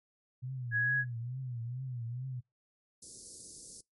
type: tone with vibrato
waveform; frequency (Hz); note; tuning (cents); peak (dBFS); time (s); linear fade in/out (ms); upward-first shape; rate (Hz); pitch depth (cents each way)
sine; 123.5; B2; 0; -36; 0.42-2.41; 20; triangle; 2.3; 140
type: tone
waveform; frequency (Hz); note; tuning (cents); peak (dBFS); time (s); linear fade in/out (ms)
sine; 1666; G#6; +5; -27; 0.71-1.05; 50
type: band-stop noise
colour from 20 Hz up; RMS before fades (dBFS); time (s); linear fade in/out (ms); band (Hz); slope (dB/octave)
white; -47; 3.02-3.81; 5; 510 to 4700; 48
effects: noise-tail reverb RT60 0.2 s tail -25 dB re dry + MP3 48 kbps